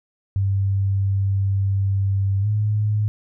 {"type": "tone with pitch glide", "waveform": "sine", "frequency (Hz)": [98, 105.64], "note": ["G2", "G#2"], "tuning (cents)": [0, 30], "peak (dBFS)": -17, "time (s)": [0.36, 3.08], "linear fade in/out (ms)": 0, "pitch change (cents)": 130, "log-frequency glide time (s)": [2.41, 2.47], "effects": []}